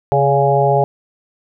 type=harmonic tone with a mistuned harmonic; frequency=138.5 Hz; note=C#3; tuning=1 cent flat; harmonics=1 / 3 / 4 / 5 / 6; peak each=-17 / -17 / -17 / -17 / -17 dBFS; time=0.12-0.84 s; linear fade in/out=0 ms; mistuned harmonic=4; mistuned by=+43 cents; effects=none